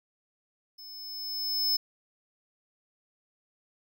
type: tone with level ramp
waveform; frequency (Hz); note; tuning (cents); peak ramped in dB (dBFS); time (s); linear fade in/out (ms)
square; 5220; E8; -18; -45 to -23; 0.78-1.77; 10
effects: none